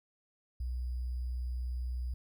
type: tone with sample-and-hold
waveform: sine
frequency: 61.74 Hz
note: B1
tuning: in tune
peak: -33 dBFS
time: 0.6-2.14 s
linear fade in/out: 5 ms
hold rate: 4900 Hz
effects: none

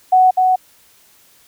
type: tone with echo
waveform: sine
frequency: 743 Hz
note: F#5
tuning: 7 cents sharp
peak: -7 dBFS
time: 0.12-0.31 s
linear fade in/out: 10 ms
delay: 250 ms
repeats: 1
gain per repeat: -3 dB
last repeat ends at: 0.56 s
effects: white hiss -51 dBFS RMS until 1.47 s

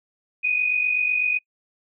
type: tone pair together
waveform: sine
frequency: 2441 / 2489 Hz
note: D#7 / D#7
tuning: -34 / 0 cents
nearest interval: unison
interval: 34 cents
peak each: -26 / -20 dBFS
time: 0.43-1.39 s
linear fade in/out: 20 ms
effects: noise-tail reverb RT60 0.1 s tail -25 dB re dry

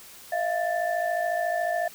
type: tone cluster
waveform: sine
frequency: 639 / 693 / 1765 Hz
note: D#5 / F5 / A6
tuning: +46 / -14 / +5 cents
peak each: -29 / -26 / -32 dBFS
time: 0.32-1.88 s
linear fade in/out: 5 ms
effects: white hiss -47 dBFS RMS until 1.94 s

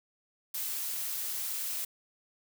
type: noise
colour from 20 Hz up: blue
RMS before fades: -35 dBFS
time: 0.54-1.85 s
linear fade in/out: 5 ms
effects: none

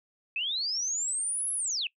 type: linear two-way sweep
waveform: sine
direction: up then down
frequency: 2500 to 11000 to 2500 Hz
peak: -28 dBFS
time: 0.36-1.87 s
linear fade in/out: 2 ms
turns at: 1.53 s
effects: noise-tail reverb RT60 0.1 s tail -22 dB re dry

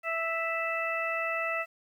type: harmonic tone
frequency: 659.3 Hz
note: E5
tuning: in tune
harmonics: 1 / 2 / 3 / 4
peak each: -34 / -34 / -34 / -34 dBFS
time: 0.03-1.66 s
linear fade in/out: 50 ms
effects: 10-bit

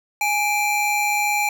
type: tone pair together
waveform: square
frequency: 830.5 / 2349 Hz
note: G#5 / D7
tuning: 0 / 0 cents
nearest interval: octave + tritone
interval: 1800 cents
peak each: -22 dBFS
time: 0.21-1.49 s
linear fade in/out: 2 ms
effects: none

